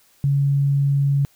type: tone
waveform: sine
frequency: 140.2 Hz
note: C#3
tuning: 20 cents sharp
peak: -15 dBFS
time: 0.24-1.25 s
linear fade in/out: 0 ms
effects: white hiss -57 dBFS RMS until 1.35 s